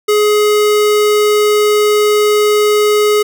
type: tone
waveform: square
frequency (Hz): 420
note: G#4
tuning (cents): +19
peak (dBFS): -9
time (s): 0.08-3.23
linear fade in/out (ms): 10
effects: none